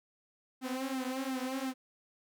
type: tone with flanger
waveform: sawtooth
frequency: 261.6 Hz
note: C4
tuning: in tune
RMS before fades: -36 dBFS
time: 0.61-1.74 s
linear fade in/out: 50 ms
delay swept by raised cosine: 1.7 to 7.1 ms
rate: 2.8 Hz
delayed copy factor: -1
effects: none